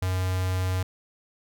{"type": "tone with notch filter", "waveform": "square", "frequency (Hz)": 92.5, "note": "F#2", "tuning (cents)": 0, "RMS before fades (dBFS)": -26, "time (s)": [0.02, 0.83], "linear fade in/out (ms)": 5, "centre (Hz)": 320, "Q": 1.4, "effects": []}